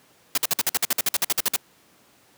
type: noise bursts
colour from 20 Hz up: white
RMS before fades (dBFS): -21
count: 16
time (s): 0.35-1.562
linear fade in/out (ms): 2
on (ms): 27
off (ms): 52
effects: pink hiss -57 dBFS RMS until 2.37 s + high-pass 150 Hz 12 dB/octave